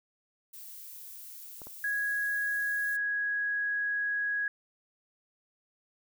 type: noise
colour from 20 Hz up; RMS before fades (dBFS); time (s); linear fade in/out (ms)
violet; -46; 0.53-2.97; 10
type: clicks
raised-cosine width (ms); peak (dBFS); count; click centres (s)
1; -33; 2; 1.618 / 1.67
type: tone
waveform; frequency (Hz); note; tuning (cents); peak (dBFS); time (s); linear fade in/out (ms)
sine; 1661.2; G#6; 0; -28; 1.84-4.48; 2
effects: none